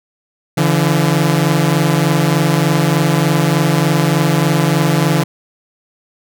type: tone pair together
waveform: sawtooth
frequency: 144.86 / 168.2 Hz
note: D3 / E3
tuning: -23 / +35 cents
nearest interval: minor third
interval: 258 cents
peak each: -10 dBFS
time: 0.57-5.24 s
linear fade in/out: 10 ms
effects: none